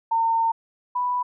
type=tone pair in turn; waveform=sine; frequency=910 / 987.9 Hz; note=A#5 / B5; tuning=-42 / 0 cents; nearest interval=minor second; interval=142 cents; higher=second; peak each=-18 / -21 dBFS; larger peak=first; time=0.11-0.52 / 0.95-1.23 s; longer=first; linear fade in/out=10 ms; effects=none